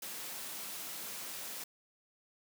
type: high-pass noise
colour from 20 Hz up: white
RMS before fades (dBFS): -43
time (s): 0.02-1.64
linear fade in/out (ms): 5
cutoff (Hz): 140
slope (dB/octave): 24
effects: none